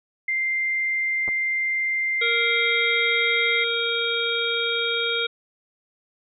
sine tone, 2093 Hz, C7, in tune, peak -21 dBFS, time 0.28-3.64 s, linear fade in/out 5 ms
clicks, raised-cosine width 1 ms, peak -22 dBFS, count 2, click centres 1.279 / 1.288 s
harmonic tone, 466.2 Hz, A#4, in tune, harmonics 1 / 3 / 5 / 7 / 8, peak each -28 / -28 / -28 / -28 / -28 dBFS, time 2.21-5.27 s, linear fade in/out 10 ms
effects none

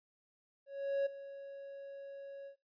triangle tone with ADSR envelope, 554.4 Hz, C#5, in tune, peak -27 dBFS, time 0.66-2.56 s, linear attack 400 ms, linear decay 12 ms, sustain -16 dB, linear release 95 ms, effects noise-tail reverb RT60 0.2 s tail -19 dB re dry + resampled to 11025 Hz

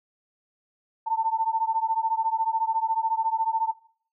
sine beating tone pair, 890 / 904 Hz, A5 / A5, +20 / +47 cents, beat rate 14 Hz, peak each -25 dBFS, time 1.06-3.72 s, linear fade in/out 20 ms, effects noise-tail reverb RT60 0.5 s tail -18 dB re dry

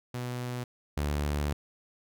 sawtooth tone pair in turn, 123.47 / 73.22 Hz, B2 / D2, 0 / -5 cents, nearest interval major sixth, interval 905 cents, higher first, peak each -29 / -24 dBFS, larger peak second, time 0.14-0.64 / 0.97-1.53 s, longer second, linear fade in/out 5 ms, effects none

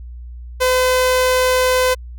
sawtooth tone, 509 Hz, C5, 48 cents flat, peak -9 dBFS, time 0.6-1.95 s, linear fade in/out 20 ms, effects added 60 Hz sine -30 dBFS peak until 2.18 s

